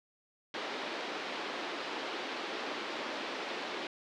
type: band-pass noise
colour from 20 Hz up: pink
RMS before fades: -39 dBFS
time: 0.54-3.87 s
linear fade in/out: 2 ms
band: 290 to 4300 Hz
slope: 24 dB/octave
effects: none